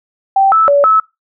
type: tone with pitch steps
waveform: sine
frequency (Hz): 779 / 1312 / 570 / 1299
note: G5 / E6 / C#5 / E6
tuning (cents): -11 / -9 / +48 / -26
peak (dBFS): -6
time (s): 0.36-1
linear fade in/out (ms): 5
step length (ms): 160
effects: noise-tail reverb RT60 0.2 s tail -20 dB re dry